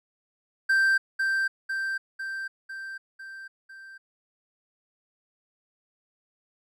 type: tone with echo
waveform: triangle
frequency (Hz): 1568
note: G6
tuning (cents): 0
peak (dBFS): -17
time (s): 0.69-0.98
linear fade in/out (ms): 10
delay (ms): 500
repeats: 6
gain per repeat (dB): -4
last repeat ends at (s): 3.98
effects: none